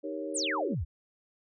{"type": "chord", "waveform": "sine", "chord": "Eb dominant seventh", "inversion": "none", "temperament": "equal", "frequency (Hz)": [311.1, 392, 466.2, 554.4], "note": ["Eb4", "G4", "Bb4", "Db5"], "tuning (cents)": [0, 0, 0, 0], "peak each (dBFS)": [-37, -40, -41, -38], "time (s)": [0.03, 0.75], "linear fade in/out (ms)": 20}
{"type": "exponential sweep", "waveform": "sine", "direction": "down", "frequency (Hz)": [10200, 62.1], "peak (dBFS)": -29, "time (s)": [0.34, 0.85], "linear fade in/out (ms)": 20}
{"effects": []}